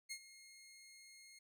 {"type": "tone with ADSR envelope", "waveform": "15% pulse", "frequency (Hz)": 2148, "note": "C7", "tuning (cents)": 45, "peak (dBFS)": -36, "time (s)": [0.09, 1.39], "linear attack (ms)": 25, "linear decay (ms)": 69, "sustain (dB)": -16, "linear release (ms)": 7, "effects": []}